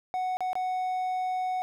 triangle tone with dropouts, 740 Hz, F#5, in tune, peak -25 dBFS, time 0.14-1.62 s, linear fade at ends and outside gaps 0 ms, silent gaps 0.37-0.406 / 0.531-0.554 s, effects none

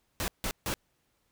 pink noise bursts at uneven times, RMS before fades -32 dBFS, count 3, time 0.2-0.28 / 0.44-0.51 / 0.66-0.74 s, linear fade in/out 0 ms, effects pink hiss -74 dBFS RMS until 1.31 s

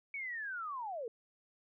sine linear sweep, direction down, 2272 to 431.1 Hz, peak -38 dBFS, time 0.14-1.08 s, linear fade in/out 2 ms, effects none

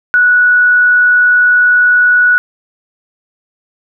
sine tone with frequency modulation, 1470 Hz, F#6, 12 cents flat, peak -5 dBFS, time 0.14-2.38 s, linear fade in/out 0 ms, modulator 40.1 Hz, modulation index 0.26, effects none

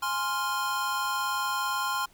square chord, F minor, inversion first, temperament equal, 830.6 / 1046.5 / 1396.9 Hz, Ab5 / C6 / F6, 0 / 0 / 0 cents, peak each -36 / -30 / -33 dBFS, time 0.02-2.06 s, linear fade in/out 10 ms, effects pink hiss -60 dBFS RMS until 2.13 s

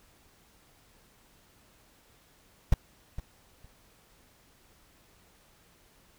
brown noise with echo, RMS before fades -17 dBFS, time 2.72-2.74 s, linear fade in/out 5 ms, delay 460 ms, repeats 2, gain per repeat -15 dB, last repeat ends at 3.66 s, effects pink hiss -62 dBFS RMS until 6.18 s

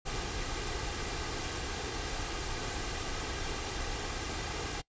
pink noise with comb filter, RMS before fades -36 dBFS, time 0.05-4.82 s, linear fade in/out 20 ms, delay 2.5 ms, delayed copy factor +0.5, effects noise-tail reverb RT60 0.1 s tail -22 dB re dry + resampled to 16000 Hz

